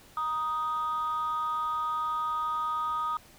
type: tone pair together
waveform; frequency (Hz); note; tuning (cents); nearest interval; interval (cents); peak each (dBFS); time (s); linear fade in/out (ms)
sine; 943.6 / 1244.5; A#5 / D#6; +21 / 0; perfect fourth; 479; -33 / -27; 0.17-3.17; 2
effects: tanh soft clip ceiling -24 dBFS + pink hiss -55 dBFS RMS until 3.38 s